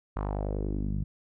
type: tone with low-pass filter sweep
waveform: sawtooth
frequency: 50.4 Hz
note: G1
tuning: 49 cents sharp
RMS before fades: -31 dBFS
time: 0.16-1.04 s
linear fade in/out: 5 ms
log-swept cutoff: 1200 to 160 Hz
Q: 2.5
effects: none